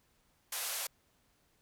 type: band-pass noise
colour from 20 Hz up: white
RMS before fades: -38 dBFS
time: 0.52-0.87 s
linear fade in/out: 5 ms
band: 500 to 14000 Hz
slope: 48 dB/octave
effects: pink hiss -72 dBFS RMS until 1.61 s